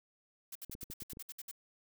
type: noise bursts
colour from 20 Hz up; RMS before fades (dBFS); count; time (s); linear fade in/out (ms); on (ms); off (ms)
blue; -45; 11; 0.52-1.514; 5; 34; 62
type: clicks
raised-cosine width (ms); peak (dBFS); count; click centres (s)
3; -36; 7; 0.697 / 0.751 / 0.831 / 0.901 / 1.022 / 1.132 / 1.171
effects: none